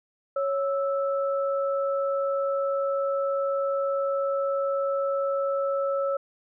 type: tone pair together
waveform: sine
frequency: 552.7 / 1316 Hz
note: C#5 / E6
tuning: -5 / -3 cents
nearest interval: octave + minor third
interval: 1502 cents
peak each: -24 / -31 dBFS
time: 0.36-6.17 s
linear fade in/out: 5 ms
effects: none